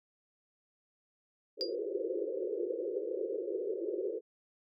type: band-pass noise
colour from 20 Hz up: pink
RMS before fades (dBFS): -36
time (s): 1.57-4.21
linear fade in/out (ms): 50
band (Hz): 340 to 530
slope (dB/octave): 96
type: tone with exponential decay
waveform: sine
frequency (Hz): 4811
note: D8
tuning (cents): +41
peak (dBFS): -29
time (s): 1.61-1.75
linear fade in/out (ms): 0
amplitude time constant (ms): 30
effects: none